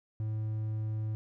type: tone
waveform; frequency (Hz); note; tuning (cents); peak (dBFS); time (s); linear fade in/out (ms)
triangle; 108.6; A2; -22; -29; 0.2-1.15; 0
effects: none